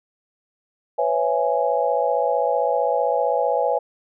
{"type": "chord", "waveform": "sine", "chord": "C# minor seventh", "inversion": "third", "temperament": "just", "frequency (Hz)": [498.9, 554.4, 665.2, 831.5], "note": ["B4", "C#5", "E5", "G#5"], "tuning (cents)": [17, 0, 16, 2], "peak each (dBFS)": [-23, -23, -24, -23], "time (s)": [0.98, 3.79], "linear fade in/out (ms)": 10, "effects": []}